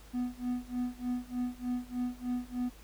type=tone with tremolo; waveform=triangle; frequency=247.3 Hz; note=B3; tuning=3 cents sharp; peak=-27 dBFS; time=0.13-2.7 s; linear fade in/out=20 ms; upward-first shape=sine; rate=3.3 Hz; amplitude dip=95%; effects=added 50 Hz sine -52 dBFS peak until 2.83 s + pink hiss -57 dBFS RMS until 2.83 s